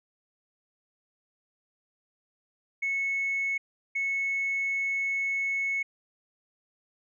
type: tone bursts at uneven times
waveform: sine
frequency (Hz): 2200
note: C#7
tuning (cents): -14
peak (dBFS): -25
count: 2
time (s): 2.82-3.58 / 3.95-5.83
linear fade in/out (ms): 10
effects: tanh soft clip ceiling -22 dBFS